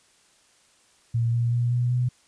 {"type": "tone with pitch steps", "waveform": "sine", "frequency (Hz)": [116.54, 118.37, 120.23, 122.12, 124.04], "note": ["A#2", "A#2", "B2", "B2", "B2"], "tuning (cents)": [0, 27, -46, -19, 8], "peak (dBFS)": -20, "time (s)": [1.14, 2.09], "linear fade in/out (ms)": 10, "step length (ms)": 190, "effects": ["white hiss -60 dBFS RMS until 2.27 s", "resampled to 22050 Hz"]}